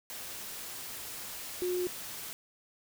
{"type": "tone in noise", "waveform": "sine", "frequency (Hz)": 360, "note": "F#4", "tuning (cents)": -47, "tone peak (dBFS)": -29, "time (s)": [1.62, 1.87], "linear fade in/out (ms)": 0, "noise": "white", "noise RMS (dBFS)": -42, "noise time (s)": [0.1, 2.33], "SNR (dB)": 10, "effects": []}